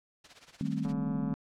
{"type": "noise with tremolo", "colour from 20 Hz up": "white", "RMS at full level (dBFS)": -48, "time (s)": [0.24, 0.93], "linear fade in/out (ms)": 5, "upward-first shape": "sine", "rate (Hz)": 17, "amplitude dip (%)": 80}
{"type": "chord", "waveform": "sine", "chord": "A half-diminished seventh", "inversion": "second", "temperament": "equal", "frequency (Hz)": [155.56, 196, 220, 261.6], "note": ["Eb3", "G3", "A3", "C4"], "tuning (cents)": [0, 0, 0, 0], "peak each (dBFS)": -35, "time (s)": [0.61, 1.34], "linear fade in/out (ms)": 0}
{"type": "click train", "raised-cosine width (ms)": 1, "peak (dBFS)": -31, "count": 71, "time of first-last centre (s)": [0.85, 1.34], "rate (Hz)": 143}
{"effects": ["low-pass 5000 Hz 12 dB/octave"]}